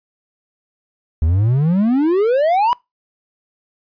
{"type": "exponential sweep", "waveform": "triangle", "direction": "up", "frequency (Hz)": [74.5, 1004], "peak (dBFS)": -10, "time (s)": [1.22, 2.73], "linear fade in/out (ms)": 0, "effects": ["noise-tail reverb RT60 0.2 s tail -24 dB re dry", "resampled to 11025 Hz"]}